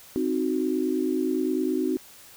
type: chord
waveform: sine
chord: C diminished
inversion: none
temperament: equal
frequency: 261.6 / 311.1 / 370 Hz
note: C4 / Eb4 / Gb4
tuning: 0 / 0 / 0 cents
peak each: -27 dBFS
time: 0.16-1.97 s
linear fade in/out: 0 ms
effects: white hiss -49 dBFS RMS until 2.36 s